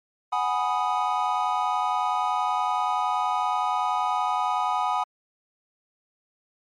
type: chord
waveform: triangle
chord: G# minor seventh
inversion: third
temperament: equal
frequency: 740 / 830.6 / 987.8 / 1244.5 Hz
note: F#5 / G#5 / B5 / D#6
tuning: 0 / 0 / 0 / 0 cents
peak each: -26 dBFS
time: 0.32-5.04 s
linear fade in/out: 10 ms
effects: MP3 48 kbps